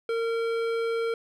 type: tone with hard clipping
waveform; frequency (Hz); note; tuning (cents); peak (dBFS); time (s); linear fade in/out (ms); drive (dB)
triangle; 458.8; A#4; -28; -27; 0.09-1.14; 2; 17
effects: none